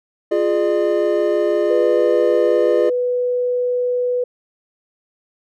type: chord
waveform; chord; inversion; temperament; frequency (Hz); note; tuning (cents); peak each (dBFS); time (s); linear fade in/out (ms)
triangle; D diminished; first; equal with one note detuned; 349.2 / 415.3 / 602.1; F4 / Ab4 / D5; 0 / 0 / +43; -17; 0.31-2.9; 10
type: tone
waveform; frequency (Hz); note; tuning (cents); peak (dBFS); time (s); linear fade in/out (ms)
sine; 493.9; B4; 0; -16; 1.7-4.24; 5
effects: none